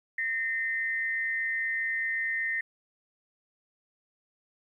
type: tone pair together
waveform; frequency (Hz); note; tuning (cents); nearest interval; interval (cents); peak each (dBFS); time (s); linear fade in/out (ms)
sine; 1834 / 2059; A#6 / C7; -29 / -28; major second; 201; -29 / -32; 0.18-2.61; 5
effects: 11-bit